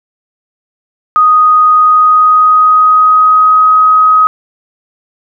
sine tone with pitch glide, 1244.5 to 1262.6 Hz, D#6 to D#6, 0 to +25 cents, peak -3 dBFS, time 1.16-4.27 s, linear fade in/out 0 ms, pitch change +25 cents, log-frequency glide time 1.73-3.7 s, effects none

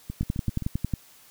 two click trains, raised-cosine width 5 ms, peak -13 / -20 dBFS, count 9 / 5, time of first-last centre 0.21-0.937 / 0.1-0.623 s, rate 11 / 7.65 Hz, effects white hiss -54 dBFS RMS until 1.3 s

